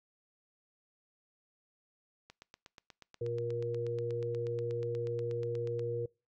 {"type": "click train", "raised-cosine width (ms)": 0.2, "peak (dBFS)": -33, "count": 30, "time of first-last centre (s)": [2.3, 5.794], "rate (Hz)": 8.3}
{"type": "harmonic tone", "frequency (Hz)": 118.3, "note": "A#2", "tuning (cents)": 26, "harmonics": [1, 3, 4], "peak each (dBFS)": [-39, -43, -34], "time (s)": [3.21, 6.06], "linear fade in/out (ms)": 5}
{"effects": ["noise-tail reverb RT60 0.3 s tail -25 dB re dry"]}